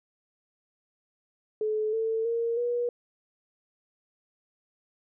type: tone with pitch steps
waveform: sine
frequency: 430.4 / 446.9 / 464 / 481.7 Hz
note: A4 / A4 / A#4 / B4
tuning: -38 / +27 / -8 / -43 cents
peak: -25 dBFS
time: 1.61-2.89 s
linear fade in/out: 2 ms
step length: 320 ms
effects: none